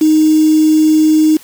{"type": "tone with quantisation", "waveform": "sine", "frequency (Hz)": 310.7, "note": "D#4", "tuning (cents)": -2, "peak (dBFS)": -6, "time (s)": [0.01, 1.37], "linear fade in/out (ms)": 5, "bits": 4, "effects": ["white hiss -40 dBFS RMS until 1.43 s"]}